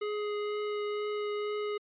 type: tone with vibrato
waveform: square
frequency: 417.7 Hz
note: G#4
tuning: 10 cents sharp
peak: -32 dBFS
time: 0.01-1.78 s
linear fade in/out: 10 ms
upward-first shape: triangle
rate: 2.1 Hz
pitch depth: 9 cents each way
effects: resampled to 8000 Hz